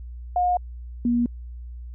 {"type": "tone pair in turn", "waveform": "sine", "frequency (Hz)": [717, 239.3], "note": ["F5", "A#3"], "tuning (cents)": [45, 46], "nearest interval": "octave + perfect fifth", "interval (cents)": 1899, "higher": "first", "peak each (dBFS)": -18, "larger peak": "neither", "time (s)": [[0.36, 0.57], [1.05, 1.26]], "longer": "neither", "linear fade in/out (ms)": 2, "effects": ["added 60 Hz sine -34 dBFS peak until 1.94 s"]}